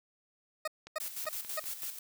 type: tone bursts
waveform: 20% pulse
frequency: 622.3 Hz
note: D#5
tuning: in tune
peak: -27 dBFS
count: 4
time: 0.65-1.598 s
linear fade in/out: 5 ms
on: 27 ms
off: 280 ms
type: click train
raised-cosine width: 0.2 ms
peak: -30 dBFS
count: 6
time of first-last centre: 0.87-1.833 s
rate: 5.19 Hz
type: noise with tremolo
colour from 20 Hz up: blue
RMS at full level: -38 dBFS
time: 1-1.99 s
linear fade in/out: 5 ms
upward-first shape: square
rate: 6.1 Hz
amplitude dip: 60%
effects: none